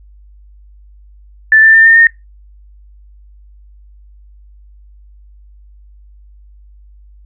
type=tone with pitch steps; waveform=sine; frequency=1760 / 1778.4 / 1797 / 1815.8 / 1834.7 Hz; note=A6 / A6 / A6 / A#6 / A#6; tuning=0 / +18 / +36 / -46 / -28 cents; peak=-3 dBFS; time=1.52-2.07 s; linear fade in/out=2 ms; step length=110 ms; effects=noise-tail reverb RT60 0.2 s tail -22 dB re dry + added 50 Hz sine -38 dBFS peak until 7.25 s